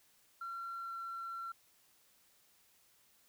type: tone with pitch glide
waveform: sine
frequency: 1366 to 1358.1 Hz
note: F6 to F6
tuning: -39 to -49 cents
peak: -39 dBFS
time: 0.41-1.52 s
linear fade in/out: 5 ms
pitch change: -10 cents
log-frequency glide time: 0.77-0.95 s
effects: tanh soft clip ceiling -37 dBFS + white hiss -69 dBFS RMS until 3.28 s